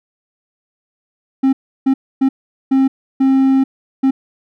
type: tone bursts at uneven times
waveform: triangle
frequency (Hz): 267.1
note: C4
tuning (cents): +36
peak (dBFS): -7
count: 6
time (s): 1.43-1.53 / 1.86-1.94 / 2.21-2.29 / 2.71-2.88 / 3.2-3.64 / 4.03-4.11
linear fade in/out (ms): 10
effects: none